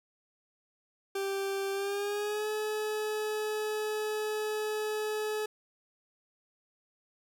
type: tone with pitch glide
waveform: 40% pulse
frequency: 392 to 427.5 Hz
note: G4 to A4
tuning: 0 to -50 cents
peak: -30 dBFS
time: 1.15-5.46 s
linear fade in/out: 5 ms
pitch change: +150 cents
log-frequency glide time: 1.72-2.48 s
effects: none